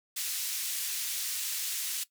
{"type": "band-pass noise", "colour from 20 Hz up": "white", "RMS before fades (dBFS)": -34, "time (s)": [0.16, 2.04], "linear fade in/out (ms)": 10, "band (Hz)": [2600, 15000], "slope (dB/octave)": 12, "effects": ["noise-tail reverb RT60 0.1 s tail -17 dB re dry"]}